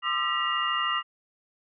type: tone cluster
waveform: sine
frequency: 1042 / 1204 / 1337 / 1937 / 2819 Hz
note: C6 / D6 / E6 / B6 / F7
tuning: -7 / +43 / +24 / -34 / +16 cents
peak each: -36 / -28 / -32 / -32 / -30 dBFS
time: 0.02-1.03 s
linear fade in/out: 50 ms
effects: none